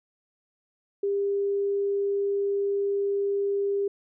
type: tone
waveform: sine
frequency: 400.1 Hz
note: G4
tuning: 35 cents sharp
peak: -23 dBFS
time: 1.03-3.88 s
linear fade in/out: 5 ms
effects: none